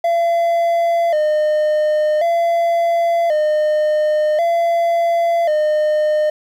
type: tone with vibrato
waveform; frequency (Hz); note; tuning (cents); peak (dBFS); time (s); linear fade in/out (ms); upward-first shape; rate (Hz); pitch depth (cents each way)
triangle; 643; E5; -43; -11; 0.04-6.3; 5; square; 0.46; 95
effects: 8-bit